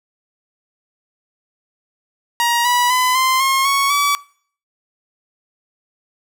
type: tone with pitch steps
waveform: sawtooth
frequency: 946 / 976.5 / 1008.1 / 1040.6 / 1074.2 / 1108.9 / 1144.7 Hz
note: A#5 / B5 / B5 / C6 / C6 / C#6 / D6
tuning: +25 / -20 / +35 / -10 / +45 / 0 / -45 cents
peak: -10 dBFS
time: 2.4-4.15 s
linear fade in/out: 0 ms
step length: 250 ms
effects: noise-tail reverb RT60 0.5 s tail -21 dB re dry